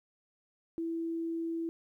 sine tone, 330.8 Hz, E4, 6 cents sharp, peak -32 dBFS, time 0.78-1.69 s, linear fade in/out 0 ms, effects 12-bit

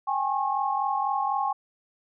sine tone cluster, 791 / 835 / 1085 Hz, G5 / G#5 / C#6, +15 / +9 / -37 cents, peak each -28 dBFS, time 0.07-1.53 s, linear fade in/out 10 ms, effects none

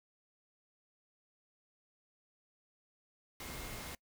sine tone in noise, 2131 Hz, C7, 31 cents sharp, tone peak -55 dBFS, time 3.4-3.95 s, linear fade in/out 2 ms, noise pink, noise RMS -45 dBFS, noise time 3.4-3.95 s, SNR -13 dB, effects noise-tail reverb RT60 0.1 s tail -24 dB re dry

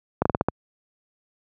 slowing click train, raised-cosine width 1 ms, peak -5 dBFS, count 6, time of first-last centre 0.22-0.486 s, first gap 35 ms, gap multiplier 1.21, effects high-pass 80 Hz 12 dB/octave

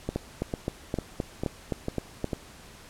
two click trains, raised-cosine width 2 ms, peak -15 / -14 dBFS, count 6 / 9, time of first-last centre 0.09-2.332 / 0.16-2.243 s, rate 2.23 / 3.84 Hz, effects pink hiss -49 dBFS RMS until 2.89 s + low-pass 11000 Hz 12 dB/octave

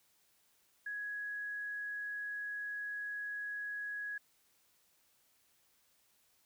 sine tone, 1669 Hz, G#6, 8 cents sharp, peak -38 dBFS, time 0.86-4.18 s, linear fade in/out 5 ms, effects white hiss -72 dBFS RMS until 6.45 s

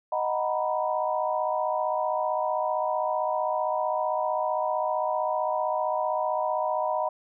sine chord, B major seventh, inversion first, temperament equal, 622.3 / 740 / 932.3 / 987.8 Hz, D#5 / F#5 / A#5 / B5, 0 / 0 / 0 / 0 cents, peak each -28 / -30 / -32 / -30 dBFS, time 0.12-7.09 s, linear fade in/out 5 ms, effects none

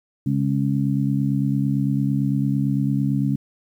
harmonic tone, 68.9 Hz, C#2, 10 cents flat, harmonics 2 / 3 / 4, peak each -21 / -23 / -24 dBFS, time 0.26-3.36 s, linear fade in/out 5 ms, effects 9-bit

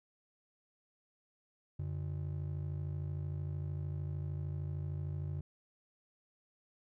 triangle ring-modulated tone, 116.54 Hz, A#2, in tune, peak -31 dBFS, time 1.79-5.41 s, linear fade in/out 5 ms, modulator 26.6 Hz, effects none

